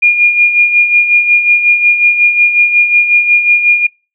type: tone with tremolo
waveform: sine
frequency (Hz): 2423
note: D#7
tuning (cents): -47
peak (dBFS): -3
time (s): 0.02-3.87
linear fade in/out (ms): 10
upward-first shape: sine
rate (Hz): 5.5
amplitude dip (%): 60
effects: noise-tail reverb RT60 0.3 s tail -25 dB re dry